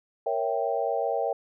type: chord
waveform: sine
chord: A# diminished seventh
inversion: none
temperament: equal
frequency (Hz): 466.2 / 554.4 / 659.3 / 784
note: A#4 / C#5 / E5 / G5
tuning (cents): 0 / 0 / 0 / 0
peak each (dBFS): -30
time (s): 0.26-1.33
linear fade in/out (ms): 5
effects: none